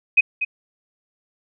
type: tone with echo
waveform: sine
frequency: 2515 Hz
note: D#7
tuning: 18 cents sharp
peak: -9 dBFS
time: 0.17-0.21 s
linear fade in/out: 10 ms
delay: 240 ms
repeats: 1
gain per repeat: -10 dB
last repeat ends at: 0.45 s
effects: none